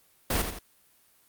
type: noise with echo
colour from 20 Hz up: pink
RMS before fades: -26 dBFS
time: 0.3-0.42 s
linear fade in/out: 5 ms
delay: 85 ms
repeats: 2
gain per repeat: -7 dB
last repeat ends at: 0.59 s
effects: white hiss -63 dBFS RMS until 1.28 s + Opus 32 kbps